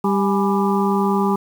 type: harmonic tone with a mistuned harmonic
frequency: 197.6 Hz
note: G3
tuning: 14 cents sharp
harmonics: 1 / 2 / 4 / 5 / 6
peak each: -18 / -21 / -24 / -25 / -26 dBFS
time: 0.04-1.36 s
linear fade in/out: 5 ms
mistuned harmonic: 4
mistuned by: +88 cents
effects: 7-bit